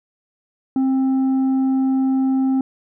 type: tone with tanh clipping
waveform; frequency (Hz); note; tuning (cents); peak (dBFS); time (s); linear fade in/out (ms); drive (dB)
triangle; 264.6; C4; +20; -16; 0.76-2.61; 2; 9
effects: none